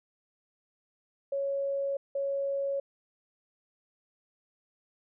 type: tone pair in turn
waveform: sine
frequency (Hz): 554.4 / 554.4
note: C#5 / C#5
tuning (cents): 0 / 0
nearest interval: unison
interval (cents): 0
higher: neither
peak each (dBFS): -28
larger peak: neither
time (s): 1.32-1.97 / 2.15-2.8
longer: neither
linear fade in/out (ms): 5
effects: none